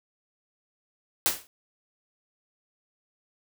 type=noise with exponential decay; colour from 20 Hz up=white; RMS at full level=-20 dBFS; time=1.26-1.47 s; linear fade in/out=0 ms; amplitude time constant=44 ms; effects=none